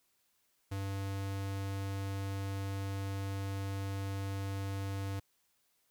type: tone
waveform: square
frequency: 98 Hz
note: G2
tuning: in tune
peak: -36 dBFS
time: 0.71-5.2 s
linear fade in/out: 10 ms
effects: white hiss -75 dBFS RMS until 5.9 s